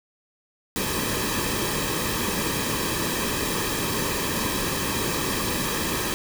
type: noise with comb filter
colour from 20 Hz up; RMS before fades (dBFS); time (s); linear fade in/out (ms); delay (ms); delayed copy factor
pink; -26; 0.76-6.14; 0; 1.4; -0.65
effects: none